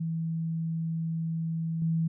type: tone with level steps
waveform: sine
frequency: 163.4 Hz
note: E3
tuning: 15 cents flat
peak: -28 / -24 dBFS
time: 0-2.08 s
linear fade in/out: 10 ms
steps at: 1.82 s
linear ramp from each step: 2 ms
effects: none